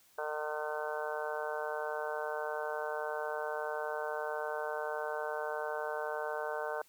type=harmonic tone; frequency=151.8 Hz; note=D#3; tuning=42 cents flat; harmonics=3 / 4 / 5 / 6 / 7 / 8 / 9 / 10; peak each=-40 / -39 / -43 / -43 / -46 / -48 / -49 / -42 dBFS; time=0.18-6.82 s; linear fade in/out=5 ms; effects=white hiss -65 dBFS RMS until 6.88 s